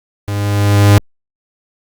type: tone with level ramp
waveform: 45% pulse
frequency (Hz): 102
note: G#2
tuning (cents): -31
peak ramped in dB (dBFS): -17 to -3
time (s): 0.28-0.98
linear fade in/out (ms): 0
effects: Opus 48 kbps